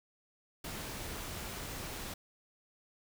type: noise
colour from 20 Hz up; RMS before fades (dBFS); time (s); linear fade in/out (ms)
pink; -42; 0.64-2.14; 5
effects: none